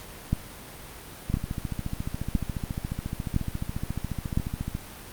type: two click trains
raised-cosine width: 5 ms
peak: -17 / -10 dBFS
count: 50 / 5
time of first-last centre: 1.3-4.751 / 0.33-4.374 s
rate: 14.2 / 0.989 Hz
effects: pink hiss -43 dBFS RMS until 5.12 s + Opus 48 kbps